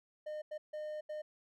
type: tone bursts at uneven times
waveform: triangle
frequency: 609 Hz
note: D#5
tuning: 37 cents flat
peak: -37 dBFS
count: 4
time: 0.26-0.42 / 0.51-0.58 / 0.73-1.01 / 1.09-1.22 s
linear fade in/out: 10 ms
effects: none